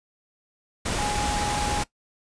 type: tone in noise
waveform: sine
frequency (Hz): 830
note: G#5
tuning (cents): -1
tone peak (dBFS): -27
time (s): 0.98-1.83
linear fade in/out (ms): 10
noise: pink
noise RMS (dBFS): -27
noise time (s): 0.85-1.84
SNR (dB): -3
effects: noise-tail reverb RT60 0.1 s tail -19 dB re dry + resampled to 22050 Hz